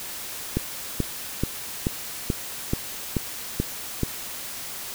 click train, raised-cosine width 3 ms, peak -9 dBFS, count 9, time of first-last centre 0.57-4.033 s, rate 2.31 Hz, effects white hiss -35 dBFS RMS until 4.94 s

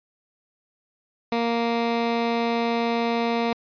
15% pulse tone, 233.1 Hz, A#3, in tune, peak -15 dBFS, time 1.32-3.53 s, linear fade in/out 2 ms, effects resampled to 11025 Hz

